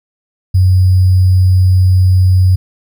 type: tone with sample-and-hold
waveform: sine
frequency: 92.5 Hz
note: F#2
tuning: in tune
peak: -5 dBFS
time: 0.54-2.56 s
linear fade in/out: 10 ms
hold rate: 4900 Hz
effects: none